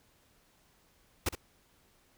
pink noise with echo, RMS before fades -30 dBFS, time 1.26-1.29 s, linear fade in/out 5 ms, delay 63 ms, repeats 1, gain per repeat -11 dB, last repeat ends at 1.353 s, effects pink hiss -67 dBFS RMS until 2.17 s

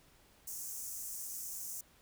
pink high-pass noise, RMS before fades -43 dBFS, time 0.47-1.81 s, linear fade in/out 5 ms, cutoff 6000 Hz, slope 48 dB/octave, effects pink hiss -65 dBFS RMS until 2.01 s

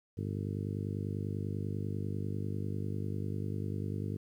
harmonic tone, 50.1 Hz, G1, 38 cents sharp, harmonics 2 / 3 / 4 / 5 / 6 / 7 / 8 / 9, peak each -36 / -40 / -42 / -44 / -46 / -47 / -48 / -49 dBFS, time 0.17-4.17 s, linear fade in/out 10 ms, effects 11-bit

